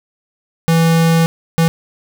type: tone bursts at uneven times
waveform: square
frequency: 164.81 Hz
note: E3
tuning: in tune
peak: -10 dBFS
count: 2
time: 0.68-1.26 / 1.58-1.68 s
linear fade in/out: 0 ms
effects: none